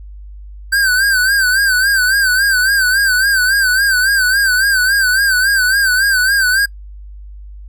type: tone with vibrato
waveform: square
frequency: 1552 Hz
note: G6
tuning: 18 cents flat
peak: -11 dBFS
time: 0.72-6.66 s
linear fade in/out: 10 ms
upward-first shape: sine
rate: 3.6 Hz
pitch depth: 89 cents each way
effects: noise-tail reverb RT60 0.1 s tail -24 dB re dry + added 50 Hz sine -30 dBFS peak until 7.68 s